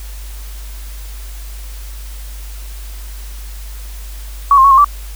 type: tone with pitch steps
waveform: sine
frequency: 1125 / 1062 / 1111 / 1066 / 1160 Hz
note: C#6 / C6 / C#6 / C6 / D6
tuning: +25 / +25 / +4 / +32 / -22 cents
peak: -4 dBFS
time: 4.51-4.845 s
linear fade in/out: 2 ms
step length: 67 ms
effects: added 50 Hz sine -26 dBFS peak until 5.15 s + white hiss -38 dBFS RMS until 5.15 s